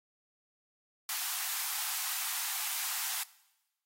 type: high-pass noise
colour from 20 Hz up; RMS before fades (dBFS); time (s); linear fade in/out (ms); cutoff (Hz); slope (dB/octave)
white; -35; 1.09-3.23; 2; 720; 96
effects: noise-tail reverb RT60 1.0 s tail -20 dB re dry + AAC 48 kbps